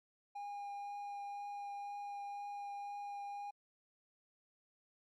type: tone with vibrato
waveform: triangle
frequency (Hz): 811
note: G#5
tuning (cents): -41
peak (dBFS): -40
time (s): 0.35-3.51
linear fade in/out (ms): 10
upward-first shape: triangle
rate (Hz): 2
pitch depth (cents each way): 10
effects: MP3 64 kbps